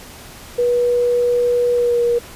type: tone with pitch glide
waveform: sine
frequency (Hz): 485.3 to 476.1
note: B4 to A#4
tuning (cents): -30 to +37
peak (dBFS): -13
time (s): 0.58-2.19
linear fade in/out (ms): 10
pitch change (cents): -33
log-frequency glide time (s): 1.73-2.02
effects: pink hiss -38 dBFS RMS until 2.35 s + resampled to 32000 Hz